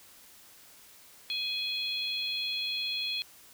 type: harmonic tone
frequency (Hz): 837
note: G#5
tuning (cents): +13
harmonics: 3 / 4 / 5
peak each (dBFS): -37 / -34 / -34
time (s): 1.3-3.22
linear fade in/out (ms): 0
effects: white hiss -55 dBFS RMS until 3.53 s